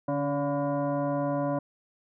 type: tone with frequency modulation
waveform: sine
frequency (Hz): 145.6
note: D3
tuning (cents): -15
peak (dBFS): -25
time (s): 0.08-1.59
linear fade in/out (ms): 5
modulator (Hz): 428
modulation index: 1.7
effects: none